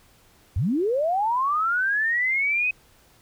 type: linear sweep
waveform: sine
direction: up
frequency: 69.3 to 2546 Hz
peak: -20 dBFS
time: 0.56-2.71 s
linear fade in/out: 5 ms
effects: pink hiss -57 dBFS RMS until 3.21 s